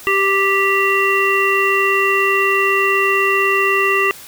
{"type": "harmonic tone", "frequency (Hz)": 392, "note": "G4", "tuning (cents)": 0, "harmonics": [1, 3, 5, 7], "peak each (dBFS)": [-18, -18, -18, -18], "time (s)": [0.07, 4.11], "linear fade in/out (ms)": 0, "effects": ["white hiss -37 dBFS RMS until 4.27 s"]}